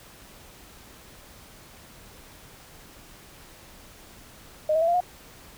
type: tone with pitch steps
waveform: sine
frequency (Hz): 616 / 640.3 / 665.6 / 691.8 / 719.1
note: D#5 / D#5 / E5 / F5 / F#5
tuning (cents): -17 / +49 / +17 / -17 / -50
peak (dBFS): -19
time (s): 4.69-5.005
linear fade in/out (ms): 5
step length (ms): 63
effects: pink hiss -49 dBFS RMS until 5.57 s